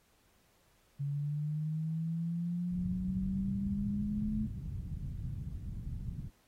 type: linear sweep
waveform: sine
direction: up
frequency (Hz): 140 to 216.3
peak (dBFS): -32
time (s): 0.99-4.47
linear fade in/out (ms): 20
type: low-pass noise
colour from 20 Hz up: white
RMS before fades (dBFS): -40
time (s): 2.7-6.31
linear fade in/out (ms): 50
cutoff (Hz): 150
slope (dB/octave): 24
effects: pink hiss -70 dBFS RMS until 6.47 s + AAC 48 kbps